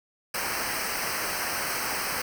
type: noise with comb filter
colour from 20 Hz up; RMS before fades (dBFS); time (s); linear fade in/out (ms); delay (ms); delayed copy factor
pink; -30; 0.34-2.22; 5; 0.28; -0.9
effects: none